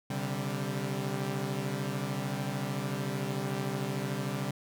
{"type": "chord", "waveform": "sawtooth", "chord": "C suspended second", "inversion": "none", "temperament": "equal with one note detuned", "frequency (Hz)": [130.81, 144.23, 196], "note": ["C3", "D3", "G3"], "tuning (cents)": [0, -31, 0], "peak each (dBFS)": -32, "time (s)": [0.1, 4.51], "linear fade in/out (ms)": 5, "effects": []}